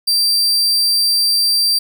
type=tone; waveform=40% pulse; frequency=4699 Hz; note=D8; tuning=in tune; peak=-11 dBFS; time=0.07-1.79 s; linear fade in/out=10 ms; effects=none